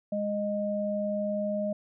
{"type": "tone pair together", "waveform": "sine", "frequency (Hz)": [206.2, 618], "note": ["G#3", "D#5"], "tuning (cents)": [-12, -12], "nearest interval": "octave + perfect fifth", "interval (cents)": 1900, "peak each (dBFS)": [-31, -29], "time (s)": [0.12, 1.73], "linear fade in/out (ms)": 5, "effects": []}